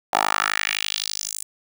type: tone with high-pass filter sweep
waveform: 10% pulse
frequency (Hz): 51.8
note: G#1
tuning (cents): -4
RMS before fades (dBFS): -24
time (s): 0.13-1.43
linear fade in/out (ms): 5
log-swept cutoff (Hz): 760 to 8700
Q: 2.5
effects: none